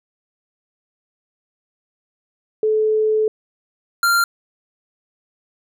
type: tone pair in turn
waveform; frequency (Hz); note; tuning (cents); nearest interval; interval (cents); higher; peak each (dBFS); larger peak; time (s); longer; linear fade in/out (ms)
sine / square; 433 / 1387.9; A4 / F6; -28 / -11; octave + minor sixth; 2017; second; -14; neither; 2.63-3.28 / 4.03-4.24; first; 2
effects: none